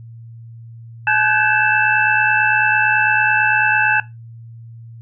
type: tone cluster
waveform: sine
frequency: 855 / 1507 / 1576 / 1682 / 2642 Hz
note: A5 / F#6 / G6 / G#6 / E7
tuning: -50 / +31 / +9 / +22 / +3 cents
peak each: -19 dBFS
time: 1.07-4 s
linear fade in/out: 2 ms
effects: noise-tail reverb RT60 0.2 s tail -17 dB re dry + added 115 Hz sine -34 dBFS peak until 5.01 s